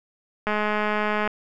click train, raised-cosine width 0.5 ms, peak -10 dBFS, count 171, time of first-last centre 0.47-1.276 s, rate 211 Hz, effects none

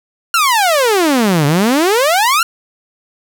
sawtooth exponential two-way sweep, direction down then up, 1423 to 138.59 to 1423 Hz, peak -6 dBFS, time 0.34-2.43 s, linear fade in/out 2 ms, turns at 1.46 s, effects none

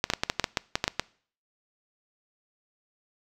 clicks, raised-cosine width 0.2 ms, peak -6 dBFS, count 12, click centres 0.041 / 0.101 / 0.136 / 0.235 / 0.299 / 0.397 / 0.442 / 0.572 / 0.755 / 0.841 / 0.879 / 0.996 s, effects noise-tail reverb RT60 0.5 s tail -23 dB re dry

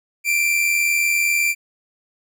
45% pulse tone pair together, 2349 / 2429 Hz, D7 / D#7, 0 / -42 cents, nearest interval minor second, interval 58 cents, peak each -17 / -23 dBFS, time 0.24-1.55 s, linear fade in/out 50 ms, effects none

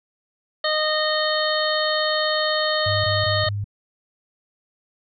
harmonic tone, 616 Hz, D#5, 17 cents flat, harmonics 1 / 2 / 3 / 5 / 6 / 7, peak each -23 / -27 / -26 / -29 / -29 / -27 dBFS, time 0.64-3.49 s, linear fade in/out 5 ms
sine tone bursts, 101.9 Hz, G#2, 32 cents flat, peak -23 dBFS, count 4, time 2.86-3.643 s, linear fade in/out 5 ms, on 180 ms, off 21 ms
effects none

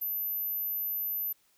sine tone, 12110 Hz, F#9, 39 cents sharp, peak -30 dBFS, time 0.01-1.33 s, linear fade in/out 10 ms, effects white hiss -68 dBFS RMS until 1.57 s

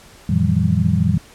sine tone cluster, 90.1 / 114.8 / 158.2 / 172 / 196.6 Hz, F#2 / A#2 / D#3 / F3 / G3, -45 / -26 / +29 / -26 / +5 cents, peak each -20 dBFS, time 0.29-1.18 s, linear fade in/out 5 ms, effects pink hiss -45 dBFS RMS until 1.34 s + low-pass 11000 Hz 12 dB/octave

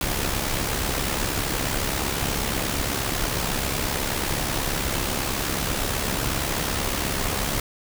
pink noise with amplitude modulation, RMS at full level -23 dBFS, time 0.01-7.6 s, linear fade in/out 2 ms, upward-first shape sine, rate 68.2 Hz, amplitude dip 55%, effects none

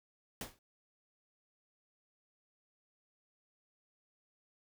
pink noise with exponential decay, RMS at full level -38 dBFS, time 0.41-0.59 s, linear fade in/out 2 ms, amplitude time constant 38 ms, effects none

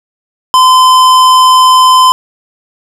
sine tone with hard clipping, 1025 Hz, C6, 36 cents flat, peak -4 dBFS, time 0.54-2.12 s, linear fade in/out 0 ms, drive 15 dB, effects none

